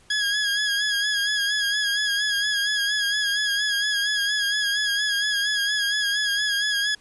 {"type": "tone with vibrato", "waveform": "20% pulse", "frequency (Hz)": 1661.2, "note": "G#6", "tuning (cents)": 0, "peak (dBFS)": -16, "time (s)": [0.1, 6.95], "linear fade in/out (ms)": 5, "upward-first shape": "sine", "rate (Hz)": 4.3, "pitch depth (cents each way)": 45, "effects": ["pink hiss -56 dBFS RMS until 7 s", "resampled to 24000 Hz"]}